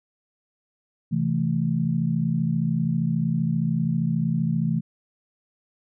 sine chord, A minor, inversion first, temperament just, 132 / 165 / 220 Hz, C3 / E3 / A3, +16 / +2 / 0 cents, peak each -27 / -23 / -26 dBFS, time 1.11-4.81 s, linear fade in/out 20 ms, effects none

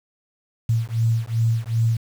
sine beating tone pair, 112.9 / 115.5 Hz, A2 / A#2, +45 / -16 cents, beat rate 2.6 Hz, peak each -21 dBFS, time 0.69-1.97 s, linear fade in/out 5 ms, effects 7-bit

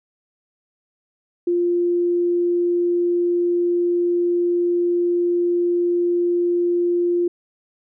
sine tone, 349.2 Hz, F4, in tune, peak -16 dBFS, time 1.47-7.28 s, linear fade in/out 5 ms, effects none

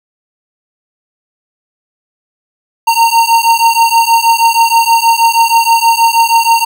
square beating tone pair, 916 / 922.3 Hz, A#5 / A#5, -31 / -19 cents, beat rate 6.3 Hz, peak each -10 dBFS, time 2.87-6.65 s, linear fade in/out 10 ms, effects none

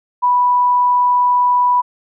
sine tone, 985 Hz, B5, 5 cents flat, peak -10 dBFS, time 0.22-1.82 s, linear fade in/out 20 ms, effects none

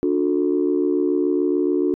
sine chord, D major, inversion none, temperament equal with one note detuned, 293.7 / 360.7 / 440 Hz, D4 / F#4 / A4, 0 / -44 / 0 cents, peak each -20 / -19 / -25 dBFS, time 0.03-1.94 s, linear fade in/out 0 ms, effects tanh soft clip ceiling -9 dBFS

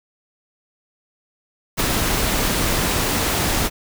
pink noise with ADSR envelope, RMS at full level -18 dBFS, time 1.77-3.7 s, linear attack 28 ms, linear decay 25 ms, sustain -2 dB, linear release 44 ms, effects none

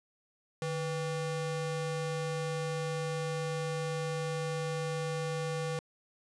square ring-modulated tone, 322.3 Hz, E4, 39 cents flat, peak -30 dBFS, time 0.62-5.79 s, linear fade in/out 0 ms, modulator 171 Hz, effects resampled to 22050 Hz

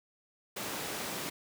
pink high-pass noise, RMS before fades -38 dBFS, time 0.56-1.3 s, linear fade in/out 10 ms, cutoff 200 Hz, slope 12 dB/octave, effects none

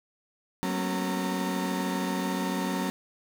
35% pulse tone cluster, 186.8 / 227.5 / 240.3 / 273.5 / 916 Hz, F#3 / A#3 / B3 / C#4 / A#5, +17 / -42 / -47 / -23 / -31 cents, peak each -29 / -37 / -37 / -31 / -34 dBFS, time 0.63-2.9 s, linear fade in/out 0 ms, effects none

